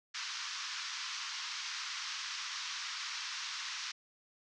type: band-pass noise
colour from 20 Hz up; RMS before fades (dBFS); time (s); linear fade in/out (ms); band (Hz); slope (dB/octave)
white; -41; 0.14-3.92; 10; 1000 to 6100; 48
effects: none